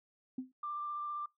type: tone with exponential decay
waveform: sine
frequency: 257.4 Hz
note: C4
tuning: 28 cents flat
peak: -32 dBFS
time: 0.38-0.52 s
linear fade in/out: 5 ms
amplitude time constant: 30 ms
type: tone with vibrato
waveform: sine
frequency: 1184 Hz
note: D6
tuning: 14 cents sharp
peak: -36 dBFS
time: 0.63-1.26 s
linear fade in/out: 5 ms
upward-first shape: sine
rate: 15 Hz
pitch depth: 11 cents each way
effects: noise-tail reverb RT60 0.2 s tail -25 dB re dry + tanh soft clip ceiling -28 dBFS